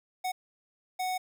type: tone bursts at uneven times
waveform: square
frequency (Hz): 740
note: F#5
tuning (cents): 0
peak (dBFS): -30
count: 2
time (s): 0.24-0.32 / 0.99-1.18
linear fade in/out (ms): 10
effects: 10-bit